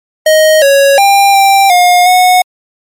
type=tone with pitch steps; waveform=square; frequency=625 / 555 / 796 / 786 / 714 / 731 Hz; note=D#5 / C#5 / G5 / G5 / F5 / F#5; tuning=+8 / +2 / +26 / +4 / +38 / -21 cents; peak=-4 dBFS; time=0.26-2.42 s; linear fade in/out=5 ms; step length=360 ms; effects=MP3 64 kbps